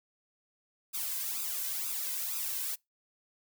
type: noise with flanger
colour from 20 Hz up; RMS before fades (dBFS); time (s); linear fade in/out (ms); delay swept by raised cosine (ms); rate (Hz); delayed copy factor
blue; -35; 0.93-2.76; 20; 0.8 to 2; 2.1; +0.9
effects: noise-tail reverb RT60 0.2 s tail -26 dB re dry